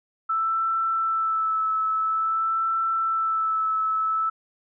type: tone with vibrato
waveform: sine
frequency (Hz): 1318.5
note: E6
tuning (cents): 0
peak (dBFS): -21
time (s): 0.29-4.3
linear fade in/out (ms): 10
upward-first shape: sine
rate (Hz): 0.49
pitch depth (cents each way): 21
effects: none